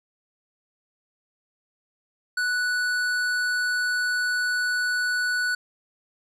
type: tone with hard clipping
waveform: triangle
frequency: 1480 Hz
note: F#6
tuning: in tune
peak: -24 dBFS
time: 2.37-5.55 s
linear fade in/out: 5 ms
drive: 15 dB
effects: none